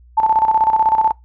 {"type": "tone with tremolo", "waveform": "sine", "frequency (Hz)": 880, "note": "A5", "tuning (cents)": 0, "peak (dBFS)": -9, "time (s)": [0.17, 1.12], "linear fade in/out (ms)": 10, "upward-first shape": "square", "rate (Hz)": 16, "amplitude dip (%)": 65, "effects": ["noise-tail reverb RT60 0.2 s tail -25 dB re dry", "added 60 Hz sine -43 dBFS peak until 1.24 s"]}